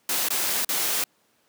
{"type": "noise with dropouts", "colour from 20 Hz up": "white", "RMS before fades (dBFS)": -25, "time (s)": [0.09, 1.04], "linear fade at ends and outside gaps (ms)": 2, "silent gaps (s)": [[0.286, 0.304], [0.648, 0.69]], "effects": ["pink hiss -65 dBFS RMS until 1.48 s", "high-pass 200 Hz 12 dB/octave"]}